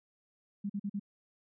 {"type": "tone bursts", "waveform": "sine", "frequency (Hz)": 201.9, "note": "G#3", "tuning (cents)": -49, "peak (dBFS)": -32, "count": 4, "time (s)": [0.64, 0.997], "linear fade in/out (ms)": 10, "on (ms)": 57, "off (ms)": 43, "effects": []}